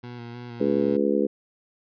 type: tone with vibrato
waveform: 20% pulse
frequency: 120 Hz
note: B2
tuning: 49 cents flat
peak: -31 dBFS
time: 0.03-0.97 s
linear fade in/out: 10 ms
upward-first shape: square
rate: 3.2 Hz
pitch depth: 23 cents each way
type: harmonic tone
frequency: 70.7 Hz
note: C#2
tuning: 35 cents sharp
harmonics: 3 / 4 / 5 / 6 / 7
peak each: -26 / -26 / -26 / -26 / -26 dBFS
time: 0.6-1.27 s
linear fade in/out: 10 ms
effects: resampled to 11025 Hz